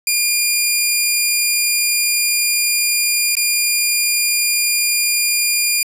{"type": "tone with dropouts", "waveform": "10% pulse", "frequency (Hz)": 2412, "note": "D7", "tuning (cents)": 46, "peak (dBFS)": -5, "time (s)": [0.07, 5.83], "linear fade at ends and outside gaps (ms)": 2, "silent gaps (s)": [3.353, 3.368], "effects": ["resampled to 32000 Hz", "7-bit"]}